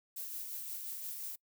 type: noise with tremolo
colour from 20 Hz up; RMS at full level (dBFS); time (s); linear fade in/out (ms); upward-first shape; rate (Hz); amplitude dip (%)
violet; -41; 0.16-1.36; 10; sine; 5.7; 30
effects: noise-tail reverb RT60 0.1 s tail -24 dB re dry